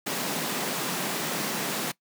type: high-pass noise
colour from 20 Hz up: pink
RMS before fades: -30 dBFS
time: 0.06-1.92 s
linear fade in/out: 10 ms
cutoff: 150 Hz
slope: 48 dB/octave
effects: noise-tail reverb RT60 0.1 s tail -20 dB re dry